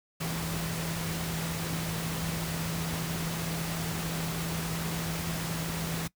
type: tone in noise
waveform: sine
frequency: 164.4 Hz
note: E3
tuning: 4 cents flat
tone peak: -33 dBFS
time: 0.2-6.08 s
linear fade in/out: 10 ms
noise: pink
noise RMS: -35 dBFS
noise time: 0.2-6.08 s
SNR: -1 dB
effects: noise-tail reverb RT60 0.1 s tail -21 dB re dry + high-pass 60 Hz 12 dB/octave